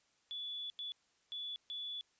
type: tone bursts at uneven times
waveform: sine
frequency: 3438 Hz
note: A7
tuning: 41 cents flat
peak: -40 dBFS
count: 4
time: 0.31-0.7 / 0.79-0.92 / 1.32-1.56 / 1.7-2.01 s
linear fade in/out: 0 ms
effects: white hiss -74 dBFS RMS until 2.19 s + resampled to 16000 Hz